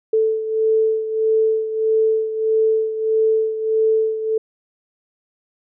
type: beating tone pair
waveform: sine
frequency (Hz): 440 / 441.6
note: A4 / A4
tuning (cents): 0 / +6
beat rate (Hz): 1.6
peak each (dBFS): -16 / -22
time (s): 0.13-4.38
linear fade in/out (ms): 5
effects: none